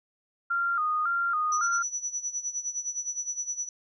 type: tone with vibrato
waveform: sine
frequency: 1308 Hz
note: E6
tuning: 14 cents flat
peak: -24 dBFS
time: 0.5-1.83 s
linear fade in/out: 10 ms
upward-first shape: square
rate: 1.8 Hz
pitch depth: 100 cents each way
type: tone with tremolo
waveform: sine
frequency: 5920 Hz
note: F#8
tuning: in tune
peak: -27 dBFS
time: 1.52-3.69 s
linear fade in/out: 2 ms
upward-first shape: sine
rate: 9.7 Hz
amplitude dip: 80%
effects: none